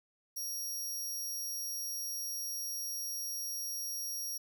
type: tone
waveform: 20% pulse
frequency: 5640 Hz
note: F8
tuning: 16 cents sharp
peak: -31 dBFS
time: 0.36-4.38 s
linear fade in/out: 10 ms
effects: none